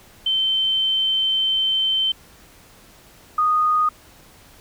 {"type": "tone pair in turn", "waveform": "sine", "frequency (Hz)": [3094, 1237.1], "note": ["G7", "D#6"], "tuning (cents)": [-23, -10], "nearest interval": "octave + major third", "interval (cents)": 1587, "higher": "first", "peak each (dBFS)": [-17, -15], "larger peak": "second", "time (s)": [[0.26, 2.12], [3.38, 3.89]], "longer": "first", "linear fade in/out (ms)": 5, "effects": ["pink hiss -49 dBFS RMS until 4.6 s"]}